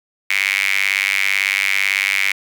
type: tone with high-pass filter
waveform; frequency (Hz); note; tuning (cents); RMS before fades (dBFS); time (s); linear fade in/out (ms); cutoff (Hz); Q
sawtooth; 98; G2; 0; -18; 0.3-2.32; 5; 2200; 8.1
effects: none